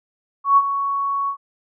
sine tone with ADSR envelope, 1114 Hz, C#6, 8 cents sharp, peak -8 dBFS, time 0.44-1.37 s, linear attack 130 ms, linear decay 45 ms, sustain -11 dB, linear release 85 ms, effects none

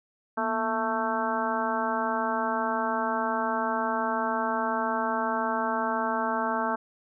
harmonic tone with a mistuned harmonic, 221.8 Hz, A3, 14 cents sharp, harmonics 1 / 2 / 3 / 4 / 5 / 6 / 7, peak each -33 / -36 / -32 / -30 / -33 / -33 / -35 dBFS, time 0.37-6.76 s, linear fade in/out 10 ms, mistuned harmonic 1, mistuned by +130 cents, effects none

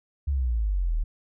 sine exponential sweep, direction down, 73.42 to 36.71 Hz, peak -22 dBFS, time 0.27-1.04 s, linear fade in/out 10 ms, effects none

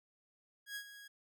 sawtooth tone with ADSR envelope, 1651 Hz, G#6, 11 cents flat, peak -36 dBFS, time 0.66-1.08 s, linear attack 98 ms, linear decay 77 ms, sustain -12 dB, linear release 10 ms, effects none

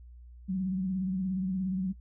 sine tone with vibrato, 187.6 Hz, F#3, 24 cents sharp, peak -28 dBFS, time 0.48-1.93 s, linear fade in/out 20 ms, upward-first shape triangle, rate 17 Hz, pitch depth 69 cents each way, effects noise-tail reverb RT60 0.1 s tail -24 dB re dry + added 60 Hz sine -47 dBFS peak until 2 s

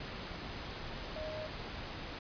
sine tone in noise, 622 Hz, D#5, 1 cent flat, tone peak -40 dBFS, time 1.16-1.47 s, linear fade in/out 5 ms, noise pink, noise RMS -43 dBFS, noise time 0-2.19 s, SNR 0 dB, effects resampled to 11025 Hz

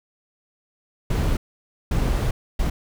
brown noise bursts at uneven times, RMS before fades -21 dBFS, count 3, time 1.1-1.37 / 1.91-2.31 / 2.59-2.7 s, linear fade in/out 5 ms, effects none

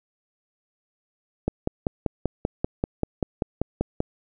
click train, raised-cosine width 2 ms, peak -9 dBFS, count 14, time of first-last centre 1.48-4.004 s, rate 5.15 Hz, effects none

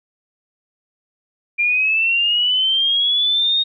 sine linear sweep, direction up, 2382 to 3729 Hz, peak -14 dBFS, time 1.58-3.64 s, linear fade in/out 20 ms, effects none

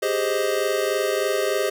square chord, Ab major seventh, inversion third, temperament equal, 392 / 415.3 / 523.3 / 622.3 Hz, G4 / Ab4 / C5 / Eb5, 0 / 0 / 0 / 0 cents, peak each -27 dBFS, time 0.02-1.7 s, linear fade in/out 10 ms, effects none

